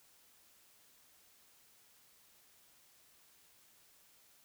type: silence
effects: white hiss -66 dBFS RMS until 4.44 s